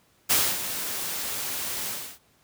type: noise with ADSR envelope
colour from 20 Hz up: white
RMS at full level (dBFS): -20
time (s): 0.29-2.19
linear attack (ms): 19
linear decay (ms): 270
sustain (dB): -11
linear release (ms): 310
effects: pink hiss -63 dBFS RMS until 2.43 s + high-pass 60 Hz 12 dB/octave